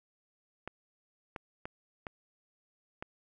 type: clicks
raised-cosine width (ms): 0.5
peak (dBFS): -24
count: 5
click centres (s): 0.676 / 1.362 / 1.655 / 2.068 / 3.025
effects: none